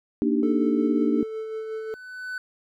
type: chord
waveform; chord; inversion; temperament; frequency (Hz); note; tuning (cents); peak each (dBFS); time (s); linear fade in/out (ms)
sine; Eb major seventh; second; equal; 233.1 / 293.7 / 311.1 / 392; Bb3 / D4 / Eb4 / G4; 0 / 0 / 0 / 0; -24 / -23 / -28 / -28; 0.22-1.23; 0
type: tone with tremolo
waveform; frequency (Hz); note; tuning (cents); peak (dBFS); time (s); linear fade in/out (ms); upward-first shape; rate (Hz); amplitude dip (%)
triangle; 440; A4; 0; -26; 0.43-1.94; 0; sine; 5.5; 35
type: tone with exponential growth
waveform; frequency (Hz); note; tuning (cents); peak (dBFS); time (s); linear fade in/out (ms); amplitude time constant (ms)
triangle; 1500; F#6; +23; -26; 1.18-2.38; 2; 260
effects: none